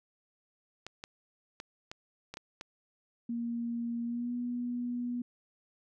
clicks, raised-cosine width 0.2 ms, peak -24 dBFS, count 7, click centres 0.866 / 1.039 / 1.601 / 1.915 / 2.34 / 2.371 / 2.611 s
sine tone with pitch glide, 234.9 to 243.2 Hz, A#3 to B3, +13 to -26 cents, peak -32 dBFS, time 3.29-5.22 s, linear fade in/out 5 ms, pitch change +61 cents, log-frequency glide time 4.04-4.33 s
effects none

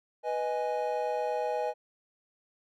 triangle chord, G# minor, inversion first, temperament equal, 493.9 / 622.3 / 830.6 Hz, B4 / D#5 / G#5, 0 / 0 / 0 cents, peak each -31 dBFS, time 0.23-1.74 s, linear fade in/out 50 ms, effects none

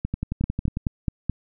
two click trains, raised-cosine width 5 ms, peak -10 / -13 dBFS, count 5 / 9, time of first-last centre 0.44-1.297 / 0.05-0.771 s, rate 4.67 / 11.1 Hz, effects none

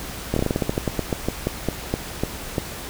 slowing click train, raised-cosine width 2 ms, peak -7 dBFS, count 19, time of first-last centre 0.34-2.582 s, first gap 24 ms, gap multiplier 1.17, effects added 60 Hz sine -41 dBFS peak until 2.89 s + pink hiss -34 dBFS RMS until 2.89 s

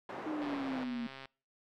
pink band-pass noise, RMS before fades -43 dBFS, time 0.09-0.84 s, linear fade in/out 2 ms, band 350 to 1300 Hz, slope 12 dB/octave
sine exponential sweep, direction down, 314.2 to 231 Hz, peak -35 dBFS, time 0.26-1.07 s, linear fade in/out 5 ms
click train, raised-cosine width 0.3 ms, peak -31 dBFS, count 113, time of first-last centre 0.42-1.256 s, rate 134 Hz
effects noise-tail reverb RT60 0.4 s tail -26 dB re dry

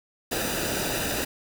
pink noise with comb filter, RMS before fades -28 dBFS, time 0.31-1.25 s, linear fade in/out 10 ms, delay 0.92 ms, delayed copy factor -0.65, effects none

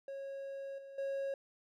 triangle tone with level steps, 548 Hz, C#5, 20 cents flat, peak -39 / -46 / -33 dBFS, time 0.08-1.34 s, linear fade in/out 2 ms, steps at 0.78 / 0.98 s, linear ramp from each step 5 ms, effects none

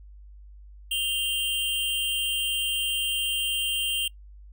square tone pair together, 2800 / 3143 Hz, F7 / G7, +4 / +4 cents, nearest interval major second, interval 200 cents, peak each -28 dBFS, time 0.91-4.08 s, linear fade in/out 5 ms, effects noise-tail reverb RT60 0.1 s tail -23 dB re dry + added 50 Hz sine -44 dBFS peak until 4.52 s

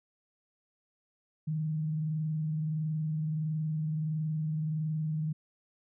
sine tone with frequency modulation, 155.56 Hz, D#3, in tune, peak -29 dBFS, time 1.47-5.33 s, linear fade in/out 10 ms, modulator 21.5 Hz, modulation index 0.21, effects none

